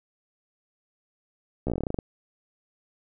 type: slowing click train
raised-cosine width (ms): 2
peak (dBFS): -15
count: 13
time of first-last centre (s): 1.67-1.988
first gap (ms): 14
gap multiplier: 1.11
effects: none